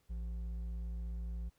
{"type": "tone with hard clipping", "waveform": "triangle", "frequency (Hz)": 57.3, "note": "A#1", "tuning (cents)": -29, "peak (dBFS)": -39, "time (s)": [0.09, 1.5], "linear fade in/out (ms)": 20, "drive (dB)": 9, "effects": ["pink hiss -75 dBFS RMS until 1.58 s"]}